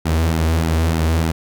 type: tone with flanger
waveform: sawtooth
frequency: 81.1 Hz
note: E2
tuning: 28 cents flat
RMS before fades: -17 dBFS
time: 0.05-1.32 s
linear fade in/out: 10 ms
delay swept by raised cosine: 1.7 to 7.1 ms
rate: 3.3 Hz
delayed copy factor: -0.6
effects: none